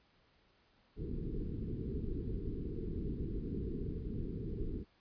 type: low-pass noise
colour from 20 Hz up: pink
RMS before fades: -39 dBFS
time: 0.96-4.85 s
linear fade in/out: 50 ms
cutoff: 450 Hz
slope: 96 dB/octave
effects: pink hiss -70 dBFS RMS until 5 s + resampled to 11025 Hz